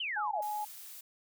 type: exponential sweep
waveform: sine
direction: down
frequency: 3170 to 587.3 Hz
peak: -33 dBFS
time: 0-0.41 s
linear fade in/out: 5 ms
type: tone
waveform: sine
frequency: 841 Hz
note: G#5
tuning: 22 cents sharp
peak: -33 dBFS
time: 0.16-0.65 s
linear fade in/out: 10 ms
type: noise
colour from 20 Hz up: blue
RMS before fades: -48 dBFS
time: 0.42-1.01 s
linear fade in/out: 5 ms
effects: none